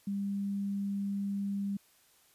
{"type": "tone", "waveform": "sine", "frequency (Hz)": 199.4, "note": "G3", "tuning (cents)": 30, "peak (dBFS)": -31, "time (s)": [0.07, 1.77], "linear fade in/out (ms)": 5, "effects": ["white hiss -65 dBFS RMS until 2.34 s", "resampled to 32000 Hz"]}